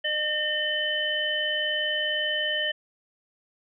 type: harmonic tone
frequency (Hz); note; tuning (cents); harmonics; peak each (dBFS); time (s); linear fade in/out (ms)
607; D#5; -43; 1 / 3 / 5; -32 / -28 / -27; 0.04-2.72; 10
effects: none